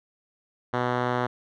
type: tone with low-pass filter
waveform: 5% pulse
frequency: 123.6 Hz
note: B2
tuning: 2 cents sharp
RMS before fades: -26 dBFS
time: 0.73-1.27 s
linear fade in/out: 10 ms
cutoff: 2100 Hz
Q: 0.66
effects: none